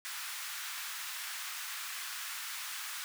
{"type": "high-pass noise", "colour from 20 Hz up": "pink", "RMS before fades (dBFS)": -41, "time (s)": [0.05, 3.04], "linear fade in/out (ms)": 0, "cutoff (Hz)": 1200, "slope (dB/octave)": 24, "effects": []}